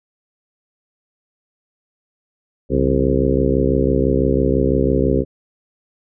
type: harmonic tone with a mistuned harmonic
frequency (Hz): 66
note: C2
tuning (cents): +16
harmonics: 1 / 2 / 3 / 4 / 5 / 6 / 7 / 8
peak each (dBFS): -21 / -22 / -24 / -20 / -24 / -20 / -22 / -24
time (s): 2.69-5.25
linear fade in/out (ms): 50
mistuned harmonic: 2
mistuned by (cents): +130
effects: none